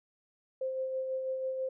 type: tone with tremolo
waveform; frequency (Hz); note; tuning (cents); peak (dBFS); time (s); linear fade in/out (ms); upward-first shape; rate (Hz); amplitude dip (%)
sine; 523.3; C5; 0; -30; 0.61-1.69; 5; sine; 6.1; 35
effects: none